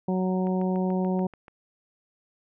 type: harmonic tone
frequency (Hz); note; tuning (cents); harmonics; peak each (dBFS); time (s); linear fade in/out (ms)
185.4; F#3; +4; 1 / 2 / 3 / 4 / 5; -24 / -30 / -34 / -36 / -38; 0.08-1.27; 5
type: click train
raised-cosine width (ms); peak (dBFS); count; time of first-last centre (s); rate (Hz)
0.5; -31; 8; 0.47-1.482; 6.92
effects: none